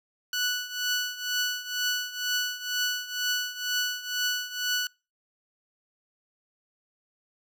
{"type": "tone with tremolo", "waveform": "15% pulse", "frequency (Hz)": 1480, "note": "F#6", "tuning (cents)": 0, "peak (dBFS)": -17, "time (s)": [0.33, 4.87], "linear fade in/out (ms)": 2, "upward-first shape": "triangle", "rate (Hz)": 2.1, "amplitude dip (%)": 85, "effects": ["noise-tail reverb RT60 0.3 s tail -26 dB re dry"]}